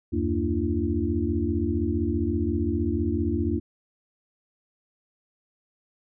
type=tone cluster; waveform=sine; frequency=78.1 / 93.3 / 231.8 / 296 / 341.9 Hz; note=D#2 / F#2 / A#3 / D4 / F4; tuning=+7 / +15 / -10 / +14 / -37 cents; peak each=-29 dBFS; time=0.12-3.6 s; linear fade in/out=20 ms; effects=none